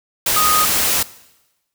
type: tone in noise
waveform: sine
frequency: 1244.5 Hz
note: D#6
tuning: in tune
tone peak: -15 dBFS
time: 0.36-0.65 s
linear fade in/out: 5 ms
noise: white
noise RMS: -17 dBFS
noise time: 0.26-1.03 s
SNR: -1 dB
effects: noise-tail reverb RT60 1.0 s tail -19 dB re dry